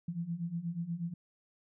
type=beating tone pair; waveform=sine; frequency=164.81 / 173.11 Hz; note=E3 / F3; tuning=0 / -15 cents; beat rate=8.3 Hz; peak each=-39 / -36 dBFS; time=0.08-1.14 s; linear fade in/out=5 ms; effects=none